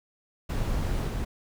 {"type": "noise with level steps", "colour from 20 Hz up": "brown", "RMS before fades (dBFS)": [-28, -30], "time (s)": [0.49, 1.25], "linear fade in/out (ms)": 10, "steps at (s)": 1.07, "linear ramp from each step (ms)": 2, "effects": []}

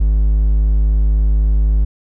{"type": "tone", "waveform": "triangle", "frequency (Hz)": 51.91, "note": "G#1", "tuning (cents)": 0, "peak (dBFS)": -8, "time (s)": [0, 1.85], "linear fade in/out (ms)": 10, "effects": []}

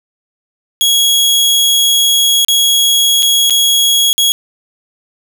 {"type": "tone with dropouts", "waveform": "sawtooth", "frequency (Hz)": 3322, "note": "G#7", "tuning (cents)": 0, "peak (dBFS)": -5, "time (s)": [0.81, 4.32], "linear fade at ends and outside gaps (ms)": 0, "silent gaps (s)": [[2.448, 2.484], [3.224, 3.229], [3.498, 3.506], [4.13, 4.18]], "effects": []}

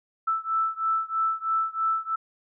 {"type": "beating tone pair", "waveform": "sine", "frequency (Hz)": [1319, 1322.1], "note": ["E6", "E6"], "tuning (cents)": [1, 5], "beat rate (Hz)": 3.1, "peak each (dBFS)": [-26, -27], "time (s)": [0.27, 2.16], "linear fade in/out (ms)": 10, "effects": []}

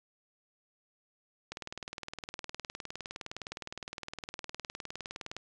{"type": "click train", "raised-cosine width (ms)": 0.2, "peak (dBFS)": -22, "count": 76, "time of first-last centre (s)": [1.52, 5.366], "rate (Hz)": 19.5, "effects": ["resampled to 22050 Hz"]}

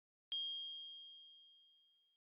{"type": "tone with exponential decay", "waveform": "sine", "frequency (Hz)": 3231, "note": "G#7", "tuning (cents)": -48, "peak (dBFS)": -37, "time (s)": [0.32, 2.16], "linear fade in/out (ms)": 0, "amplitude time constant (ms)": 400, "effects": ["resampled to 8000 Hz"]}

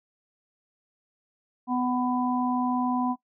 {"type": "harmonic tone", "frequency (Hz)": 249.5, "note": "B3", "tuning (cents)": 18, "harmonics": [1, 3, 4], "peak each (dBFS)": [-25, -30, -31], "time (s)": [1.67, 3.16], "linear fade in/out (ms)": 50, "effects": ["noise-tail reverb RT60 0.1 s tail -18 dB re dry"]}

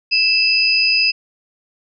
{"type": "tone pair together", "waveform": "sine", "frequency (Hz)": [2637, 4978], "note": ["E7", "D#8"], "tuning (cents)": [0, 0], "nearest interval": "major seventh", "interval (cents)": 1100, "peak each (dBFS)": -15, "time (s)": [0.11, 1.12], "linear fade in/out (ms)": 20, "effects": []}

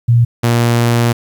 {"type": "tone pair in turn", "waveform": ["sine", "sawtooth"], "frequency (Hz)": [118.3, 118.3], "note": ["A#2", "A#2"], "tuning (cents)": [26, 26], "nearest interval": "unison", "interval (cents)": 0, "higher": "neither", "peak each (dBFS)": -6, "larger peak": "neither", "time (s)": [[0.08, 0.25], [0.43, 1.13]], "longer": "second", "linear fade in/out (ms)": 10, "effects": ["8-bit"]}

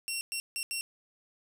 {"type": "tone bursts at uneven times", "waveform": "15% pulse", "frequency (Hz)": 2733, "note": "F7", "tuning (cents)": -38, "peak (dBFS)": -25, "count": 4, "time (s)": [[0.08, 0.21], [0.32, 0.4], [0.56, 0.63], [0.71, 0.81]], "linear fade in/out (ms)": 0, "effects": []}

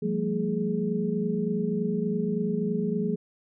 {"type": "tone cluster", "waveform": "sine", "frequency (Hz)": [172.5, 195.9, 224.8, 419.7], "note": ["F3", "G3", "A3", "G#4"], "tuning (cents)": [-21, -1, 37, 18], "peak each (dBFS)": -30, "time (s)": [0.02, 3.16], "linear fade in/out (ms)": 10, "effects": []}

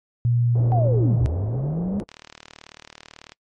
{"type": "tone with pitch glide", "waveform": "sine", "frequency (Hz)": [119.5, 118.06], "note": ["A#2", "A#2"], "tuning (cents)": [43, 22], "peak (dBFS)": -16, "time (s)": [0.25, 1.26], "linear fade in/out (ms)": 0, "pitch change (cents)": -21, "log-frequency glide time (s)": [0.43, 0.92]}
{"type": "low-pass noise", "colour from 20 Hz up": "white", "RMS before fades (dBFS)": -33, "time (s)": [0.55, 2.04], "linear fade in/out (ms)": 5, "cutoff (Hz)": 560, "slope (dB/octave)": 24}
{"type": "linear two-way sweep", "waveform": "sine", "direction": "down then up", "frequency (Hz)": [773, 62, 207.3], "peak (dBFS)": -22, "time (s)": [0.72, 2], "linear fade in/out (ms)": 0, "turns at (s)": 1.22}
{"type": "click train", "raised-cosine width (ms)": 0.2, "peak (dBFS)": -22, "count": 48, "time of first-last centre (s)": [2.09, 3.32], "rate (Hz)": 38.2}
{"effects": ["noise-tail reverb RT60 0.1 s tail -24 dB re dry", "MP3 48 kbps"]}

